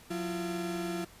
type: tone pair together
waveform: 35% pulse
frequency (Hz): 180 / 339.8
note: F#3 / F4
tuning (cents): -47 / -47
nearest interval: major seventh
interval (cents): 1100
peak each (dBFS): -35 / -33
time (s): 0.1-1.05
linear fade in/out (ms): 10
effects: pink hiss -55 dBFS RMS until 1.2 s + resampled to 32000 Hz